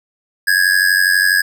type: tone with amplitude modulation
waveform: square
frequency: 1665 Hz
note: G#6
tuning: 4 cents sharp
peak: -8 dBFS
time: 0.47-1.42 s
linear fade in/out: 10 ms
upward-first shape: sine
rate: 92.2 Hz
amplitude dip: 80%
effects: none